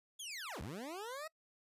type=linear two-way sweep; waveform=20% pulse; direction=down then up; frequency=3434 to 61.7 to 649 Hz; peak=-38 dBFS; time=0.19-1.28 s; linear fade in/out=10 ms; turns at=0.61 s; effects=noise-tail reverb RT60 0.1 s tail -24 dB re dry + resampled to 32000 Hz

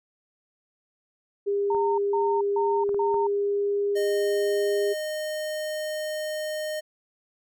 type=tone with pitch glide; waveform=sine; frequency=402.9 to 406.2 Hz; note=G4 to G#4; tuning=+48 to -38 cents; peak=-22 dBFS; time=1.46-4.94 s; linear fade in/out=20 ms; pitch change=+14 cents; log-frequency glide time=2.38-4.57 s
type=tone bursts; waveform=sine; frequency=916 Hz; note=A#5; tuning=31 cents flat; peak=-25 dBFS; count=4; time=1.7-3.27 s; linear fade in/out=5 ms; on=280 ms; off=150 ms
type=clicks; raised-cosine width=1 ms; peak=-25 dBFS; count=4; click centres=1.748 / 2.892 / 2.945 / 3.143 s
type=tone; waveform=square; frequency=615 Hz; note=D#5; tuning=20 cents flat; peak=-29 dBFS; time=3.95-6.81 s; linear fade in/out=20 ms
effects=none

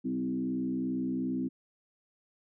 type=tone with frequency modulation; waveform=sine; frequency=258.4 Hz; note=C4; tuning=21 cents flat; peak=-29 dBFS; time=0.04-1.49 s; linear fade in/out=20 ms; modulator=62.6 Hz; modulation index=1; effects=none

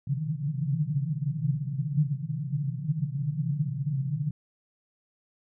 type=band-pass noise; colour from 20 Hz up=white; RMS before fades=-29 dBFS; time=0.07-4.31 s; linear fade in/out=5 ms; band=130 to 160 Hz; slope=96 dB/octave; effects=none

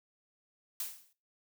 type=noise with exponential decay; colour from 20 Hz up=blue; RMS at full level=-34 dBFS; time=0.8-1.13 s; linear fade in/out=2 ms; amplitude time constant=71 ms; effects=noise-tail reverb RT60 0.3 s tail -17 dB re dry

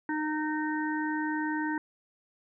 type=harmonic tone; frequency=307.2 Hz; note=D#4; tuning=22 cents flat; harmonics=1 / 3 / 5 / 6; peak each=-30 / -35 / -37 / -38 dBFS; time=0.09-1.78 s; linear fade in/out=2 ms; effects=none

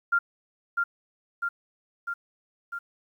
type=tone with echo; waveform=sine; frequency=1394 Hz; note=F6; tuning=4 cents flat; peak=-19 dBFS; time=0.12-0.19 s; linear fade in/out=10 ms; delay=650 ms; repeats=4; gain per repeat=-3 dB; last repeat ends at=2.79 s; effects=10-bit

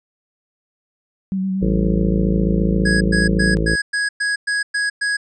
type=tone with vibrato; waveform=sine; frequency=190.3 Hz; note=F#3; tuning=49 cents sharp; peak=-18 dBFS; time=1.32-3.57 s; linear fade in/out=0 ms; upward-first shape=square; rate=8.6 Hz; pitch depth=20 cents each way
type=harmonic tone; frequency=54.6 Hz; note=A1; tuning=13 cents flat; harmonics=1 / 2 / 3 / 4 / 5 / 6 / 7 / 8 / 9 / 10; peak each=-20 / -29 / -22 / -29 / -32 / -25 / -31 / -26 / -31 / -32 dBFS; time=1.61-3.76 s; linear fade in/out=20 ms
type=tone bursts; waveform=square; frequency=1661.2 Hz; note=G#6; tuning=in tune; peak=-18 dBFS; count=9; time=2.85-5.17 s; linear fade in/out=10 ms; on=160 ms; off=110 ms
effects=resampled to 22050 Hz

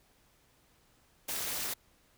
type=noise with amplitude modulation; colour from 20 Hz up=white; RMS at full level=-32 dBFS; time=1.28-1.74 s; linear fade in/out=10 ms; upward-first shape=sine; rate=238 Hz; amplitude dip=85%; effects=pink hiss -67 dBFS RMS until 2.17 s

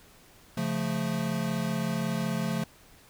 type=chord; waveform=square; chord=Db augmented; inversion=none; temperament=equal; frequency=138.59 / 174.61 / 220 Hz; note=Db3 / F3 / A3; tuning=0 / 0 / 0 cents; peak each=-35 / -32 / -32 dBFS; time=0.57-2.64 s; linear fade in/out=5 ms; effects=pink hiss -56 dBFS RMS until 3.09 s

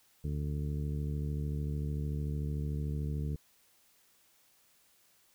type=harmonic tone; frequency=73.42 Hz; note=D2; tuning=in tune; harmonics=1 / 2 / 3 / 4 / 5 / 6; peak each=-35 / -35 / -44 / -47 / -52 / -49 dBFS; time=0.24-3.36 s; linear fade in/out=5 ms; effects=white hiss -67 dBFS RMS until 5.34 s

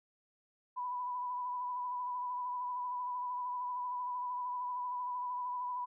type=tone with vibrato; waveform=sine; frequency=990 Hz; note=B5; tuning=4 cents sharp; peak=-35 dBFS; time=0.76-5.86 s; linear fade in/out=20 ms; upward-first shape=sine; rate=13 Hz; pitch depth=26 cents each way; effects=none

